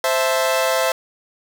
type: chord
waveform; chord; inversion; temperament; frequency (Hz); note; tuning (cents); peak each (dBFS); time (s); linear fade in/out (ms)
sawtooth; A minor; first; equal; 523.3 / 659.3 / 880; C5 / E5 / A5; 0 / 0 / 0; -16 / -16 / -22; 0.04-0.92; 2
effects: none